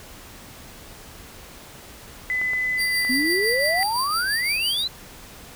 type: tone with pitch glide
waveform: sine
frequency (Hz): 2009 to 1975.6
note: B6 to B6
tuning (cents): +29 to 0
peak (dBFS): -21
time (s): 2.3-3.83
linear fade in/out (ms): 0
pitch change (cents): -29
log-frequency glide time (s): 2.84-3.3
type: clicks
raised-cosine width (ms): 0.5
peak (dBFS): -20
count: 3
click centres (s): 2.415 / 2.534 / 3.049
type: tone with tremolo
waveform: sawtooth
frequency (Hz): 4699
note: D8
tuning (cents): 0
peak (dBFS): -20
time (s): 2.77-4.85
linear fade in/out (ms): 50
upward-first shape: triangle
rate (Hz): 5.9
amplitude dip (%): 65
type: exponential sweep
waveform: sine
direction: up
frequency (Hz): 243.4 to 4131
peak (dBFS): -22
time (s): 3.09-4.88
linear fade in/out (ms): 10
effects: pink hiss -43 dBFS RMS until 5.55 s